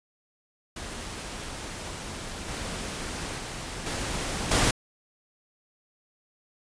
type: noise with level steps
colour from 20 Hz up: pink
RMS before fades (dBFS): -37 / -34 / -36 / -31 / -22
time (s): 0.76-4.71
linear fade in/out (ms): 5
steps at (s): 2.48 / 3.38 / 3.86 / 4.51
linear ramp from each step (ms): 5
effects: resampled to 22050 Hz